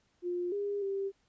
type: tone with pitch steps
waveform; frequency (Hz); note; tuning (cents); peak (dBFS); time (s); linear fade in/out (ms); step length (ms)
sine; 353.8 / 405.5 / 392.6; F4 / G#4 / G4; +23 / -41 / +3; -31; 0.22-1.12; 50; 300
effects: pink hiss -73 dBFS RMS until 1.28 s + resampled to 16000 Hz